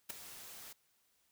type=noise with ADSR envelope; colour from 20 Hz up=white; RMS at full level=-38 dBFS; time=0.09-0.73 s; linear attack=14 ms; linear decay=6 ms; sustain=-13 dB; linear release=7 ms; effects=white hiss -75 dBFS RMS until 1.31 s